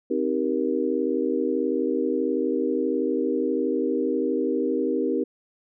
sine chord, C minor seventh, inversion none, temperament just, 261.6 / 314 / 392.4 / 470.9 Hz, C4 / Eb4 / G4 / Bb4, 0 / +16 / +2 / +18 cents, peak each -27 dBFS, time 0.1-5.24 s, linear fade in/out 10 ms, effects none

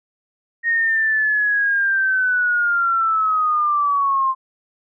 sine linear sweep, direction down, 1864.7 to 1046.5 Hz, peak -15 dBFS, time 0.63-4.35 s, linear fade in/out 50 ms, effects none

